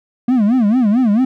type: tone with vibrato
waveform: triangle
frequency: 229.7 Hz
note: A#3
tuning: 25 cents flat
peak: -8 dBFS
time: 0.28-1.25 s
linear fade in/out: 5 ms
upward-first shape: sine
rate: 4.5 Hz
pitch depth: 230 cents each way
effects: none